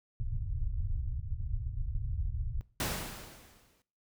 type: low-pass noise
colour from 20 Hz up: pink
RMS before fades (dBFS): -34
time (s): 0.2-2.61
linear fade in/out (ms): 0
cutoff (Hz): 120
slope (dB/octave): 48
type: noise with exponential decay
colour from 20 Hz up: pink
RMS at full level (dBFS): -31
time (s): 2.8-3.82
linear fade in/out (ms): 2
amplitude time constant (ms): 220
effects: noise-tail reverb RT60 0.5 s tail -20 dB re dry